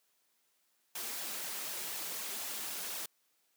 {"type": "noise with flanger", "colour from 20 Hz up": "white", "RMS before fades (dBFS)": -40, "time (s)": [0.95, 3.06], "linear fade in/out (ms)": 5, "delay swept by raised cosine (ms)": [1.1, 5.1], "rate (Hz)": 4, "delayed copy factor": 0.5, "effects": ["white hiss -75 dBFS RMS until 3.56 s", "high-pass 200 Hz 12 dB/octave"]}